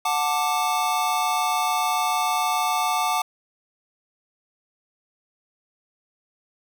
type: chord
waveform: square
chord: D major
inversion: first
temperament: just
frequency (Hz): 734.2 / 881 / 1174.7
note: F#5 / A5 / D6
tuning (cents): -14 / +2 / 0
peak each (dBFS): -26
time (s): 0.05-3.22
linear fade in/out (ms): 5
effects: none